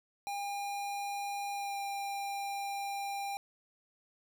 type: tone with pitch glide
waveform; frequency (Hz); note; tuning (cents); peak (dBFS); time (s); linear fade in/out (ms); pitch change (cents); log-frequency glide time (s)
square; 806 to 798.1; G5 to G5; +48 to +31; -36; 0.27-3.37; 0; -17; 1.52-1.78
effects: none